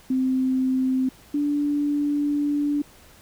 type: tone pair in turn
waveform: sine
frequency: 259.9 / 290.9 Hz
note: C4 / D4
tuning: -11 / -16 cents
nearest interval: major second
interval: 195 cents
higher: second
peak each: -19 / -20 dBFS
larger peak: first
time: 0.1-1.09 / 1.34-2.82 s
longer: second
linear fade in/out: 5 ms
effects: pink hiss -51 dBFS RMS until 3.21 s